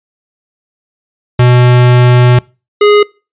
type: tone pair in turn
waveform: square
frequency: 123.47 / 415.3 Hz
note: B2 / G#4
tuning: 0 / 0 cents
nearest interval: octave + major sixth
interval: 2100 cents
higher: second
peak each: -4 dBFS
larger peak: neither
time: 1.39-2.39 / 2.81-3.03 s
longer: first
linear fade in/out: 5 ms
effects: noise-tail reverb RT60 0.3 s tail -24 dB re dry + resampled to 8000 Hz